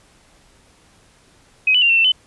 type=tone with pitch steps; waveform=sine; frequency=2529 / 2980 / 2778 / 2700 / 2683 / 3031 Hz; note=D#7 / F#7 / F7 / E7 / E7 / F#7; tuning=+28 / +12 / -10 / +41 / +30 / +41 cents; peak=-11 dBFS; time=1.67-2.12 s; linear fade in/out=5 ms; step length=75 ms; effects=pink hiss -53 dBFS RMS until 2.26 s + resampled to 24000 Hz